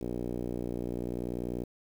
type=tone with low-pass filter; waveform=5% pulse; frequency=60.3 Hz; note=B1; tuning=41 cents flat; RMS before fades=-35 dBFS; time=0.01-1.64 s; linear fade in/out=5 ms; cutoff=370 Hz; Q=1.5; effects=9-bit